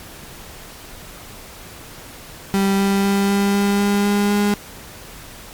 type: tone with pitch steps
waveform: 35% pulse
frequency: 196 / 197.25 / 198.51 / 199.77 / 201 / 202.3 / 203.6 / 204.9 Hz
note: G3 / G3 / G3 / G3 / G3 / G#3 / G#3 / G#3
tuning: 0 / +11 / +22 / +33 / +44 / -45 / -34 / -23 cents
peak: -13 dBFS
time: 2.54-4.54 s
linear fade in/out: 0 ms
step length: 250 ms
effects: pink hiss -38 dBFS RMS until 5.53 s + MP3 96 kbps